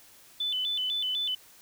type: tone with vibrato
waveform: sine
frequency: 3248 Hz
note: G#7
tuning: 39 cents flat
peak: -27 dBFS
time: 0.4-1.35 s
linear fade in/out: 5 ms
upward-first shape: square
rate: 4 Hz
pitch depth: 130 cents each way
effects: white hiss -55 dBFS RMS until 1.61 s